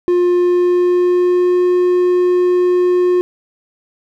triangle tone with pitch glide, 354.6 to 359.1 Hz, F4 to F4, +26 to +48 cents, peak -8 dBFS, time 0.08-3.21 s, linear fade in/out 0 ms, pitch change +22 cents, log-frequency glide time 0.34-1.63 s, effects none

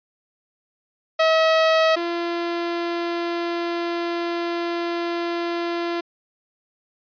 sawtooth tone pair in turn, 642 / 342.3 Hz, E5 / F4, -46 / -35 cents, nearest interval major seventh, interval 1089 cents, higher first, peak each -11 / -19 dBFS, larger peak first, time 1.19-1.96 / 1.96-6.01 s, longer second, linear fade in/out 10 ms, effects resampled to 11025 Hz

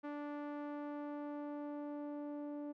sawtooth tone with low-pass filter sweep, 292.4 Hz, D4, 7 cents flat, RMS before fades -44 dBFS, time 0.03-2.73 s, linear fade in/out 20 ms, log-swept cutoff 1500 to 580 Hz, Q 0.95, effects none

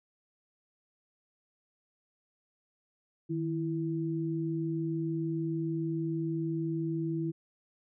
sine tone pair together, 156.6 / 330 Hz, D#3 / E4, +11 / +2 cents, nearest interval octave + minor second, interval 1291 cents, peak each -33 / -32 dBFS, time 3.29-7.32 s, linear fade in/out 20 ms, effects none

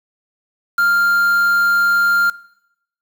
triangle tone with quantisation, 1396.9 Hz, F6, in tune, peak -10 dBFS, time 0.78-2.3 s, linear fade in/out 5 ms, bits 5, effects noise-tail reverb RT60 0.8 s tail -20 dB re dry

